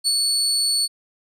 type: tone with ADSR envelope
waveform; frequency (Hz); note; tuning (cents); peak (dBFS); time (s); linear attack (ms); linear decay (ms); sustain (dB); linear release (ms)
30% pulse; 4435; C#8; 0; -13; 0.04-0.88; 32; 42; -2; 35
effects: resampled to 32000 Hz